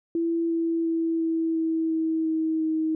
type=tone with pitch steps; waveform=sine; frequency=333.7 / 331.2 / 328.7 / 326.3 / 323.8 / 321.4 / 319 / 316.6 Hz; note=E4 / E4 / E4 / E4 / E4 / E4 / D#4 / D#4; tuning=+21 / +8 / -5 / -18 / -31 / -44 / +43 / +30 cents; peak=-22 dBFS; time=0.15-2.95 s; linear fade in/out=2 ms; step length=350 ms; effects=none